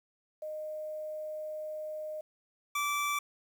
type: tone pair in turn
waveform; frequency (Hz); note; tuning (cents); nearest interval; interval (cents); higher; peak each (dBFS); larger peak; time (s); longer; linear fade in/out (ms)
sine / 25% pulse; 616 / 1162.9; D#5 / D6; -17 / -17; major seventh; 1100; second; -36 / -26; second; 0.42-2.21 / 2.75-3.19; first; 5
effects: 10-bit